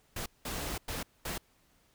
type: noise bursts at uneven times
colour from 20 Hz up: pink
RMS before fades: -37 dBFS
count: 4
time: 0.16-0.26 / 0.45-0.78 / 0.88-1.03 / 1.25-1.38 s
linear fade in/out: 5 ms
effects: pink hiss -68 dBFS RMS until 1.94 s